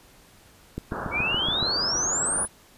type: click train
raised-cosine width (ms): 3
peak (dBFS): -17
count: 7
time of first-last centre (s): 0.78-1.627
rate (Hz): 7.08
type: low-pass noise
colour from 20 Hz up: white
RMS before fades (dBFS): -33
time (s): 0.91-2.46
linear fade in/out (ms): 10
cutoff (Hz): 1600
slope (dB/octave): 96
type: exponential sweep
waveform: sine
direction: up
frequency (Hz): 2217 to 10290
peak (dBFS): -23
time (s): 1.11-2.48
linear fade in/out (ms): 50
effects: pink hiss -54 dBFS RMS until 2.77 s + resampled to 32000 Hz